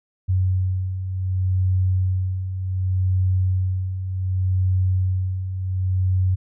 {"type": "beating tone pair", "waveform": "sine", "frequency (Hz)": [92.5, 93.17], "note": ["F#2", "F#2"], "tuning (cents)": [0, 13], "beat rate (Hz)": 0.67, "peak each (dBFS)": [-26, -19], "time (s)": [0.28, 6.36], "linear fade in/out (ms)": 20, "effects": []}